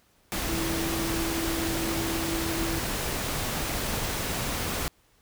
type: tone in noise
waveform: sine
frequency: 330 Hz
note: E4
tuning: 2 cents sharp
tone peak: -30 dBFS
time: 0.49-2.79 s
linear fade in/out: 0 ms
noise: pink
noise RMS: -30 dBFS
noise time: 0.32-4.88 s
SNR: -3 dB
effects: pink hiss -64 dBFS RMS until 5.21 s